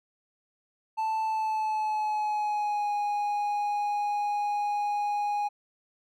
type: tone with pitch glide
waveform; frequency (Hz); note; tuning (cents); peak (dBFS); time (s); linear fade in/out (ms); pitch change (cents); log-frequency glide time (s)
triangle; 880 to 825.8; A5 to G#5; 0 to -10; -24; 0.97-5.49; 20; -110; 1.24-2.92
effects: none